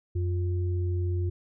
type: tone pair together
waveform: sine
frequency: 89.9 / 353.4 Hz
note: F#2 / F4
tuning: -49 / +21 cents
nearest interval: 2 octaves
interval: 2370 cents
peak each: -25 / -36 dBFS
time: 0.15-1.3 s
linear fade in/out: 10 ms
effects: none